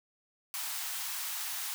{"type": "high-pass noise", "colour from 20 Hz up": "white", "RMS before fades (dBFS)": -37, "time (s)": [0.54, 1.74], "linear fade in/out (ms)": 0, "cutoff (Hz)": 740, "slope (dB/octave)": 48, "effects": []}